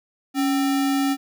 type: tone with sample-and-hold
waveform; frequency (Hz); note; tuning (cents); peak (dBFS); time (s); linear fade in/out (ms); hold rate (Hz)
sine; 277.2; C#4; 0; -18; 0.34-1.17; 50; 1050
effects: none